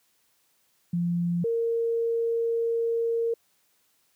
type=tone pair in turn; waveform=sine; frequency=172.9 / 461.6 Hz; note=F3 / A#4; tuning=-17 / -17 cents; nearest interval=octave + perfect fourth; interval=1700 cents; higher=second; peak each=-23 dBFS; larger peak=neither; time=0.93-1.44 / 1.44-3.34 s; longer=second; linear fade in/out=5 ms; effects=white hiss -68 dBFS RMS until 4.15 s + high-pass 80 Hz 12 dB/octave